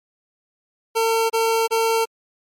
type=tone bursts; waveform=25% pulse; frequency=452.5 Hz; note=A4; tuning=48 cents sharp; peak=-13 dBFS; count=3; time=0.95-2.056 s; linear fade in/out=20 ms; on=350 ms; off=28 ms; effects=MP3 64 kbps